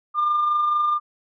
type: tone with amplitude modulation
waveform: sine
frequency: 1200 Hz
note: D6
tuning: 37 cents sharp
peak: -15 dBFS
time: 0.14-1 s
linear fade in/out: 50 ms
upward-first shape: sine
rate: 24.4 Hz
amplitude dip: 35%
effects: tanh soft clip ceiling -14 dBFS